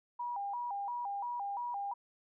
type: tone with vibrato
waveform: sine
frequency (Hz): 880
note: A5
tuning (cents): 0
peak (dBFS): -35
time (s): 0.19-1.94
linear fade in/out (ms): 10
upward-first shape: square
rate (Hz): 2.9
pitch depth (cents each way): 160
effects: none